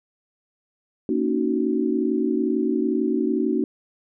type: chord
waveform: sine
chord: D# minor seventh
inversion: second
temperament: just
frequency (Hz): 233.3 / 280 / 311.1 / 373.4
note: A#3 / C#4 / D#4 / F#4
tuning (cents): +2 / +18 / 0 / +16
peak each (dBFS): -25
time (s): 1.09-3.64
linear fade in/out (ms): 2
effects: none